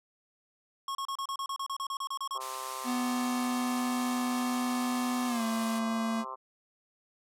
square tone bursts, 1092 Hz, C#6, 26 cents flat, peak -33 dBFS, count 15, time 0.88-2.378 s, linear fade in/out 2 ms, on 70 ms, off 32 ms
harmonic tone, 130.8 Hz, C3, in tune, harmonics 3 / 4 / 5 / 6 / 7 / 8 / 9 / 10, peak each -51 / -49 / -51 / -50 / -46 / -39 / -44 / -51 dBFS, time 2.34-6.36 s, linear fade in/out 20 ms
white high-pass noise, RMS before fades -41 dBFS, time 2.4-5.8 s, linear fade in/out 20 ms, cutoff 1300 Hz, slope 96 dB/octave
square tone with pitch glide, 247.6 to 225.7 Hz, B3 to A3, +5 to +44 cents, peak -30 dBFS, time 2.84-6.25 s, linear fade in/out 50 ms, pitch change -161 cents, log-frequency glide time 5.27-5.43 s
effects low-pass 11000 Hz 12 dB/octave

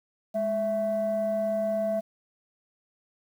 sine tone pair together, 208 / 660.4 Hz, G#3 / E5, +3 / +3 cents, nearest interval octave + minor sixth, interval 2000 cents, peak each -31 / -24 dBFS, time 0.34-2.01 s, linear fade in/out 20 ms, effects tanh soft clip ceiling -20 dBFS + 9-bit

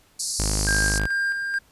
pink band-pass noise, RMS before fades -28 dBFS, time 0.19-0.99 s, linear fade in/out 10 ms, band 4300 to 11000 Hz, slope 96 dB/octave
sawtooth tone, 51.91 Hz, G#1, in tune, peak -19 dBFS, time 0.39-1.07 s, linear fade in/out 5 ms
triangle tone with tremolo, 1600 Hz, G6, 35 cents sharp, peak -19 dBFS, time 0.67-1.59 s, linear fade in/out 10 ms, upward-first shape square, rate 2.3 Hz, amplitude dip 40%
effects pink hiss -58 dBFS RMS until 1.71 s + resampled to 32000 Hz

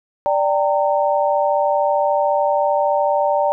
sine chord, G minor, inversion second, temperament equal with one note detuned, 587.3 / 784 / 917.4 Hz, D5 / G5 / Bb5, 0 / 0 / -28 cents, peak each -17 / -20 / -20 dBFS, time 0.26-3.52 s, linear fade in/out 0 ms, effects none

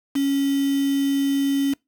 sine tone with quantisation, 277.2 Hz, C#4, in tune, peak -18 dBFS, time 0.15-1.74 s, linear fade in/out 10 ms, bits 5, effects noise-tail reverb RT60 0.2 s tail -25 dB re dry

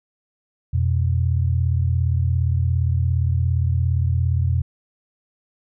sine tone pair together, 86.14 / 123.47 Hz, F2 / B2, -23 / 0 cents, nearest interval tritone, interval 623 cents, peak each -18 / -21 dBFS, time 0.73-4.62 s, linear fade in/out 10 ms, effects none

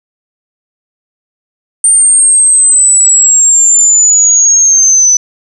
sine linear sweep, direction down, 8870 to 5990 Hz, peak -3 dBFS, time 1.84-5.17 s, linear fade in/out 2 ms, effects none

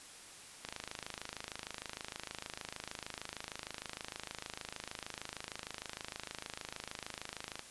click train, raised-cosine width 0.2 ms, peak -23 dBFS, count 185, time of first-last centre 0.65-7.593 s, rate 26.5 Hz, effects white hiss -53 dBFS RMS until 7.7 s + resampled to 24000 Hz

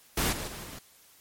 pink noise with level steps, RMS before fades -27 / -36 / -41 / -43 dBFS, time 0.17-0.79 s, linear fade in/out 5 ms, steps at 0.32 / 0.47 / 0.63 s, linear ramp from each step 10 ms, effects white hiss -58 dBFS RMS until 1.2 s + MP3 64 kbps

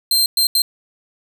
sawtooth tone bursts at uneven times, 4154 Hz, C8, 13 cents flat, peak -10 dBFS, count 3, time 0.11-0.26 / 0.37-0.47 / 0.55-0.62 s, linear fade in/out 2 ms, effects none

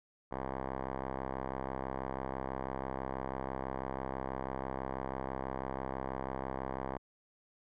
5% pulse tone with low-pass filter, 66.1 Hz, C2, 18 cents sharp, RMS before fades -39 dBFS, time 0.31-6.98 s, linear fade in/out 10 ms, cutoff 1200 Hz, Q 3.2, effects none

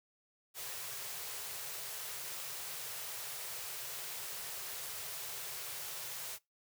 white band-stop noise, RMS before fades -43 dBFS, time 0.54-6.39 s, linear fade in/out 50 ms, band 170 to 360 Hz, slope 96 dB/octave, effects noise-tail reverb RT60 0.2 s tail -23 dB re dry + high-pass 100 Hz 12 dB/octave

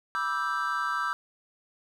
triangle chord, E minor seventh, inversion second, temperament equal with one note detuned, 977.5 / 1174.7 / 1318.5 / 1568 Hz, B5 / D6 / E6 / G6, -18 / 0 / 0 / 0 cents, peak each -34 / -31 / -29 / -30 dBFS, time 0.15-1.13 s, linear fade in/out 0 ms, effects none

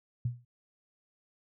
sine tone with exponential decay, 121 Hz, B2, 35 cents flat, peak -25 dBFS, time 0.25-0.45 s, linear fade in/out 5 ms, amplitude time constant 43 ms, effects none

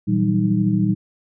sine tone cluster, 117.7 / 161.6 / 179.7 / 192.9 / 310 Hz, A#2 / E3 / F3 / G3 / D#4, +17 / -34 / +50 / -28 / -6 cents, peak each -22 / -24 / -27 / -18 / -24 dBFS, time 0.07-0.95 s, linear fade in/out 20 ms, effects none

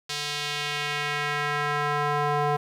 square tone with band-pass filter sweep, 146.83 Hz, D3, in tune, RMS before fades -27 dBFS, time 0.09-2.57 s, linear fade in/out 10 ms, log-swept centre 4400 to 800 Hz, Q 1.3, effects 9-bit

